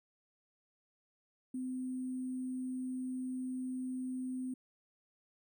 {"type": "tone with sample-and-hold", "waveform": "sine", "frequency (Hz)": 256, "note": "C4", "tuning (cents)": -38, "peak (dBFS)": -36, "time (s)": [1.54, 4.54], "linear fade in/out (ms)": 5, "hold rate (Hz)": 8820, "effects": []}